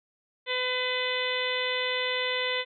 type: harmonic tone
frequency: 504 Hz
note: B4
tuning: 35 cents sharp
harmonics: 1 / 2 / 3 / 4 / 5 / 6 / 7 / 8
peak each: -32 / -37 / -39 / -31 / -37 / -36 / -33 / -42 dBFS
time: 0.46-2.65 s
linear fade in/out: 50 ms
effects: none

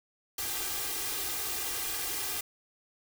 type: noise with comb filter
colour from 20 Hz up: white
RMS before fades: -34 dBFS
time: 0.38-2.41 s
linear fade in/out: 5 ms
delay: 2.5 ms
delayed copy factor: +0.9
effects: none

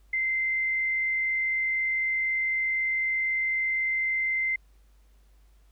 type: tone with frequency modulation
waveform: sine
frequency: 2078 Hz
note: C7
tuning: 12 cents flat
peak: -24 dBFS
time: 0.13-4.56 s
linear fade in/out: 5 ms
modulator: 48.1 Hz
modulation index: 0.3
effects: added 50 Hz sine -55 dBFS peak until 5.71 s + pink hiss -69 dBFS RMS until 5.71 s

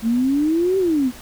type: exponential two-way sweep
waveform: sine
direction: up then down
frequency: 219.9 to 390.4 to 239.3 Hz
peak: -15 dBFS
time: 0.02-1.12 s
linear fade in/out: 50 ms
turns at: 0.78 s
effects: pink hiss -40 dBFS RMS until 1.21 s

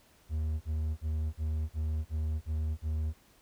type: tone bursts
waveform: triangle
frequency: 77.78 Hz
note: D#2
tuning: in tune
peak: -27 dBFS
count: 8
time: 0.29-3.137 s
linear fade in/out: 50 ms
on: 320 ms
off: 41 ms
effects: pink hiss -63 dBFS RMS until 3.41 s

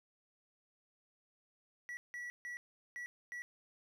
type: tone bursts at uneven times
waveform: triangle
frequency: 1942 Hz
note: B6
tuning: 30 cents flat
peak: -40 dBFS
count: 5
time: 1.89-1.97 / 2.14-2.3 / 2.45-2.57 / 2.96-3.06 / 3.32-3.42 s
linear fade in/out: 0 ms
effects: none

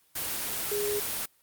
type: tone in noise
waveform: sine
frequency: 412.5 Hz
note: G#4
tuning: 12 cents flat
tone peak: -28 dBFS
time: 0.71-1 s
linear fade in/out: 10 ms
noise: white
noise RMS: -32 dBFS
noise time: 0.15-1.26 s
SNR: +1 dB
effects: white hiss -65 dBFS RMS until 1.42 s + Opus 24 kbps

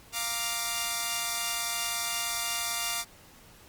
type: chord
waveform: 5% pulse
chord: Bb major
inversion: second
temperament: equal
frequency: 698.5 / 932.3 / 1174.7 Hz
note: F5 / Bb5 / D6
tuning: 0 / 0 / 0 cents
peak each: -22 / -24 / -21 dBFS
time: 0.12-3.05 s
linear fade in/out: 50 ms
effects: pink hiss -54 dBFS RMS until 3.68 s + Opus 48 kbps

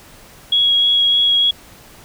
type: tone with vibrato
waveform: sine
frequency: 3322 Hz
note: G#7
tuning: in tune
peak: -11 dBFS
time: 0.52-1.51 s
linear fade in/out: 5 ms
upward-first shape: sine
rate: 3.3 Hz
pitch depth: 9 cents each way
effects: pink hiss -43 dBFS RMS until 2.04 s

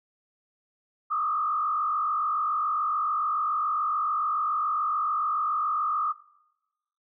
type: tone with frequency modulation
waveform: sine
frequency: 1224 Hz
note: D#6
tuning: 29 cents flat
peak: -24 dBFS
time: 1.1-6.13 s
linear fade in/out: 20 ms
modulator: 47 Hz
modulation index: 1.2
effects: noise-tail reverb RT60 1.0 s tail -21 dB re dry

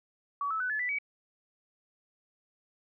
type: tone with pitch steps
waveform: sine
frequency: 1136 / 1304.9 / 1499 / 1721.9 / 1977.9 / 2272 Hz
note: C#6 / E6 / F#6 / A6 / B6 / C#7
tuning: +42 / -18 / +22 / -38 / +2 / +42 cents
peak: -29 dBFS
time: 0.41-0.986 s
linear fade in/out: 2 ms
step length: 96 ms
effects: none

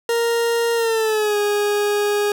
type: tone with pitch glide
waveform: 40% pulse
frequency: 466.2 to 412.9 Hz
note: A#4 to G#4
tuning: 0 to -10 cents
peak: -16 dBFS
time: 0.09-2.32 s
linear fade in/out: 2 ms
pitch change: -210 cents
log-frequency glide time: 0.75-1.37 s
effects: none

